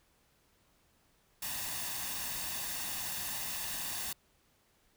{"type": "noise with comb filter", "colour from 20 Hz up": "white", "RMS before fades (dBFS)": -38, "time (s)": [1.42, 4.13], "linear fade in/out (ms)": 5, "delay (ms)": 1.1, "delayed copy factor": 0.55, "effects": ["pink hiss -70 dBFS RMS until 4.96 s"]}